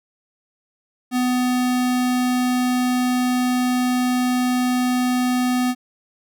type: tone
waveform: square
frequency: 250 Hz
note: B3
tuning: 21 cents sharp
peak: -18 dBFS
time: 1.11-5.75 s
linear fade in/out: 50 ms
effects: none